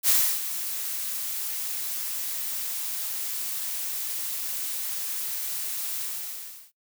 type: noise with ADSR envelope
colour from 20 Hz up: blue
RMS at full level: -19 dBFS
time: 0.03-6.72 s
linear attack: 54 ms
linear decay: 310 ms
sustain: -12 dB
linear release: 710 ms
effects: noise-tail reverb RT60 0.1 s tail -19 dB re dry